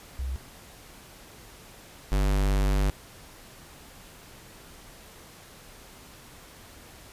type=tone pair in turn; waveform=sine / square; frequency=65.41 / 49 Hz; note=C2 / G1; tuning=0 / 0 cents; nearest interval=perfect fourth; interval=500 cents; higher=first; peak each=-28 / -22 dBFS; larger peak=second; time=0.19-0.36 / 2.12-2.9 s; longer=second; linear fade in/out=0 ms; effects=pink hiss -49 dBFS RMS until 7.12 s + resampled to 32000 Hz